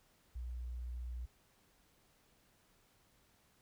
sine tone, 60.8 Hz, B1, 26 cents flat, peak -40 dBFS, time 0.35-1.26 s, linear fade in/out 10 ms, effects pink hiss -71 dBFS RMS until 3.61 s

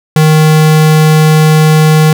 square tone, 155.56 Hz, D#3, in tune, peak -4 dBFS, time 0.16-2.13 s, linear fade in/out 2 ms, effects none

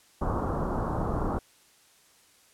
pink low-pass noise, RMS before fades -29 dBFS, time 0.21-1.39 s, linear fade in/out 10 ms, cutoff 1300 Hz, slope 48 dB/octave, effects white hiss -60 dBFS RMS until 2.53 s + low-pass 11000 Hz 12 dB/octave

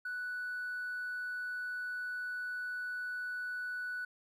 triangle tone with hard clipping, 1482 Hz, F#6, 2 cents sharp, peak -36 dBFS, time 0.05-4.05 s, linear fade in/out 5 ms, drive 2 dB, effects none

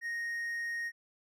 triangle tone, 1864.7 Hz, A#6, in tune, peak -32 dBFS, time 0.01-0.92 s, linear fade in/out 50 ms, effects none

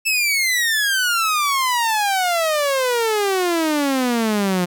sawtooth exponential sweep, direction down, 2653 to 174.61 Hz, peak -13 dBFS, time 0.05-4.66 s, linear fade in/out 20 ms, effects none

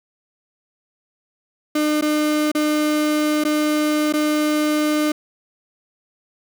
35% pulse tone with dropouts, 302.3 Hz, D#4, 50 cents flat, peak -15 dBFS, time 1.75-5.12 s, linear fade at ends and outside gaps 5 ms, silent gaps 2.012-2.022 / 2.517-2.549 / 3.439-3.449 / 4.126-4.136 s, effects none

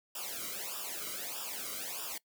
white noise with flanger, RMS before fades -40 dBFS, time 0.15-2.18 s, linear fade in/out 5 ms, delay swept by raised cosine 0.47 to 1.17 ms, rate 1.6 Hz, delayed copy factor -1, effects noise-tail reverb RT60 0.1 s tail -22 dB re dry

